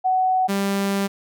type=tone pair in turn; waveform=sine / sawtooth; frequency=747 / 197.85 Hz; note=F#5 / G3; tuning=+16 / +16 cents; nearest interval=octave + major seventh; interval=2300 cents; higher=first; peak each=-16 dBFS; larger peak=neither; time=0.04-0.48 / 0.48-1.08 s; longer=second; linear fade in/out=20 ms; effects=none